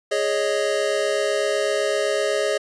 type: chord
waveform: square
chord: Ab suspended fourth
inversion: none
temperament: equal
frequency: 415.3 / 554.4 / 622.3 Hz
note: Ab4 / Db5 / Eb5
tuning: 0 / 0 / 0 cents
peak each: -25 dBFS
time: 0.11-2.58 s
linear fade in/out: 10 ms
effects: resampled to 22050 Hz